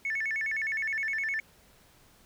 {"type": "tone with vibrato", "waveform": "sine", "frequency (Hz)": 1975.5, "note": "B6", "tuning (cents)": 0, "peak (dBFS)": -27, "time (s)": [0.05, 1.4], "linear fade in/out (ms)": 2, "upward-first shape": "square", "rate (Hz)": 9.7, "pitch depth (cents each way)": 190, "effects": ["tanh soft clip ceiling -25 dBFS", "pink hiss -60 dBFS RMS until 2.25 s"]}